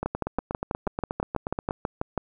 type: two click trains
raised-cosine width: 1 ms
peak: -12 / -14 dBFS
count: 14 / 15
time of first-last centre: 0.06-2.177 / 0.03-1.709 s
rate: 6.14 / 8.34 Hz
effects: none